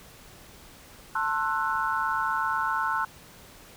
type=chord; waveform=sine; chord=F# half-diminished seventh; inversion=first; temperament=just; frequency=888 / 1065.6 / 1332 / 1480 Hz; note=A5 / C6 / E6 / F#6; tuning=+16 / +31 / +18 / 0 cents; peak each=-30 dBFS; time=1.15-3.05 s; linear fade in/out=5 ms; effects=pink hiss -50 dBFS RMS until 3.76 s